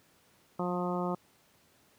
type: harmonic tone with a mistuned harmonic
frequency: 178 Hz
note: F3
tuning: 33 cents sharp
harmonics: 1 / 2 / 3 / 4 / 5 / 6 / 7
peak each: -33 / -36 / -38 / -39 / -40 / -41 / -41 dBFS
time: 0.59-1.15 s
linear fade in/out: 5 ms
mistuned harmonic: 1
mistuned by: +15 cents
effects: pink hiss -65 dBFS RMS until 1.98 s + high-pass 100 Hz 12 dB/octave